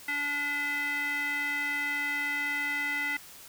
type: tone with band-pass filter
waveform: square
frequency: 288.2 Hz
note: D4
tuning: 33 cents flat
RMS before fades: -31 dBFS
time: 0.08-3.17 s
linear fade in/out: 5 ms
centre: 2000 Hz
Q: 5.1
effects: white hiss -49 dBFS RMS until 3.48 s